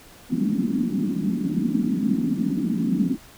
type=band-pass noise; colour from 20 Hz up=pink; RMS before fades=-23 dBFS; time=0.29-3.18 s; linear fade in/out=50 ms; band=180 to 290 Hz; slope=48 dB/octave; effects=pink hiss -48 dBFS RMS until 3.37 s